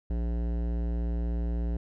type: tone with hard clipping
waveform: sine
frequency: 58.27 Hz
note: A#1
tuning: in tune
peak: -29 dBFS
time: 0.1-1.77 s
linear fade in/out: 5 ms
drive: 16 dB
effects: none